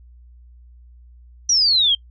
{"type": "exponential sweep", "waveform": "sine", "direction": "down", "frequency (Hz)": [5920, 3136], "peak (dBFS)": -13, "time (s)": [1.49, 1.95], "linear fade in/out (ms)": 5, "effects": ["noise-tail reverb RT60 0.1 s tail -24 dB re dry", "added 60 Hz sine -43 dBFS peak until 2.1 s"]}